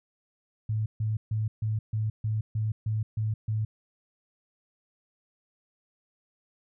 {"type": "tone bursts", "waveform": "sine", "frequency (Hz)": 108.7, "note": "A2", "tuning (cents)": -21, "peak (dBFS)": -25, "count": 10, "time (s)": [0.69, 3.65], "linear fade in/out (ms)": 5, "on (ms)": 170, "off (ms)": 140, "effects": []}